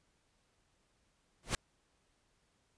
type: noise with exponential growth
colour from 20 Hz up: pink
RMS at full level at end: -27 dBFS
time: 1.43-1.55 s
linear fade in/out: 2 ms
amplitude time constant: 25 ms
effects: pink hiss -75 dBFS RMS until 2.77 s + resampled to 22050 Hz